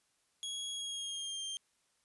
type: tone with pitch glide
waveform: sawtooth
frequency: 3322 to 3176 Hz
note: G#7 to G7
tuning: 0 to +22 cents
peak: -35 dBFS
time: 0.43-1.57 s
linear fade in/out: 0 ms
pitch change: -78 cents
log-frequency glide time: 0.72-1.45 s
effects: white hiss -75 dBFS RMS until 2.04 s + resampled to 24000 Hz